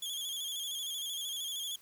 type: tone with vibrato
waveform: sawtooth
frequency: 3322 Hz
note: G#7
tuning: in tune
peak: -33 dBFS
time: 0.02-1.76 s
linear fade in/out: 5 ms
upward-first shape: square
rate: 13 Hz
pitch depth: 51 cents each way
effects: white hiss -61 dBFS RMS until 1.81 s